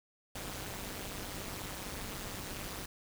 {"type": "noise with amplitude modulation", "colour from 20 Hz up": "pink", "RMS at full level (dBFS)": -38, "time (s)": [0.35, 2.86], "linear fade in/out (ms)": 5, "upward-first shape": "sine", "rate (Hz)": 199, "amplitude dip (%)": 90, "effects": []}